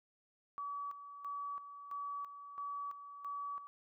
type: tone with tremolo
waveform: sine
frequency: 1142 Hz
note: D6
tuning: 49 cents flat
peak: -39 dBFS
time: 0.58-3.67 s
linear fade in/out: 0 ms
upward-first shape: square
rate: 1.5 Hz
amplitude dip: 65%
effects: none